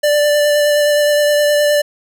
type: tone with vibrato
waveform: square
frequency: 589 Hz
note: D5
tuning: 5 cents sharp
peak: -11 dBFS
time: 0.03-1.82 s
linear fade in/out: 10 ms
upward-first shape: sine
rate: 9.6 Hz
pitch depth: 13 cents each way
effects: none